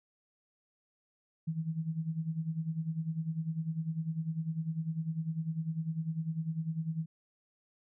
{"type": "tone with tremolo", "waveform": "sine", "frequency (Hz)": 161.1, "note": "E3", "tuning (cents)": -39, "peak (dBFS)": -29, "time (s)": [1.47, 7.06], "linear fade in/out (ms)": 10, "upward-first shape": "sine", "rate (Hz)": 10, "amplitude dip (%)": 75, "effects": []}